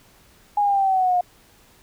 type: exponential sweep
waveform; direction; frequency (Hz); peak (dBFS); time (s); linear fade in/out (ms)
sine; down; 830.6 to 710; -16; 0.57-1.21; 5
effects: pink hiss -54 dBFS RMS until 1.82 s